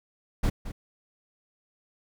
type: noise with echo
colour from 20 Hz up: brown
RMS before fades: -23 dBFS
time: 0.43-0.5 s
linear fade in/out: 10 ms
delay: 220 ms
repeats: 1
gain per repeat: -12 dB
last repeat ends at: 0.72 s
effects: none